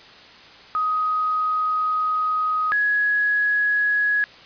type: tone pair in turn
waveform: sine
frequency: 1255 / 1675.2 Hz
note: D#6 / G#6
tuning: +15 / +15 cents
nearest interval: perfect fourth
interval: 500 cents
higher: second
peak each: -19 / -17 dBFS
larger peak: second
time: 0.75-2.72 / 2.72-4.24 s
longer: first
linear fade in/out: 0 ms
effects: white hiss -45 dBFS RMS until 4.45 s + resampled to 11025 Hz